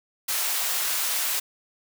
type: high-pass noise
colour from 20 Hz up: white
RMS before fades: -26 dBFS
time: 0.28-1.4 s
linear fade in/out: 10 ms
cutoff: 670 Hz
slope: 12 dB/octave
effects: none